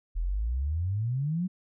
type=exponential sweep; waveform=sine; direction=up; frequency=39.34 to 190 Hz; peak=-26 dBFS; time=0.15-1.48 s; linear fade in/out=20 ms; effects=none